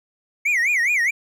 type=tone with vibrato; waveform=triangle; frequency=2132 Hz; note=C7; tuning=32 cents sharp; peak=-15 dBFS; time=0.45-1.11 s; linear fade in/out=10 ms; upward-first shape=sine; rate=4.8 Hz; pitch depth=250 cents each way; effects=none